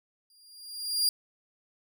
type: tone with exponential growth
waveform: sawtooth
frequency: 4806 Hz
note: D8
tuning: 39 cents sharp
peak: -18 dBFS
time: 0.3-1.09 s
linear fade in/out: 2 ms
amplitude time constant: 170 ms
effects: none